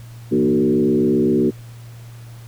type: tone with frequency modulation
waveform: sine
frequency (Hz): 304.2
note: D#4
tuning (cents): -39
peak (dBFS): -13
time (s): 0.31-1.51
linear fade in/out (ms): 20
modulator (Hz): 67.7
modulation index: 1.6
effects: added 117 Hz sine -35 dBFS peak until 2.47 s + pink hiss -48 dBFS RMS until 2.47 s